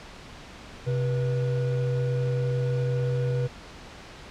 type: tone pair together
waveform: triangle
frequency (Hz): 130 / 485.7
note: C3 / B4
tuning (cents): -11 / -29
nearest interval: octave + major seventh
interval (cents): 2282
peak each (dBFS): -22 / -28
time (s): 0.86-3.48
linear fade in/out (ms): 20
effects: pink hiss -44 dBFS RMS until 4.3 s + low-pass 5000 Hz 12 dB/octave